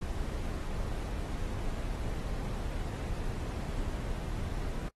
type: noise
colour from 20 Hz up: brown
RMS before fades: -35 dBFS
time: 0.01-4.89 s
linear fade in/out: 10 ms
effects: noise-tail reverb RT60 0.1 s tail -23 dB re dry + AAC 32 kbps